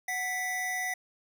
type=tone pair together; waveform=square; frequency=740 / 1975.6 Hz; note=F#5 / B6; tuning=0 / 0 cents; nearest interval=octave + perfect fourth; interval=1700 cents; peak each=-37 / -32 dBFS; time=0.08-0.94 s; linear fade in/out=5 ms; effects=none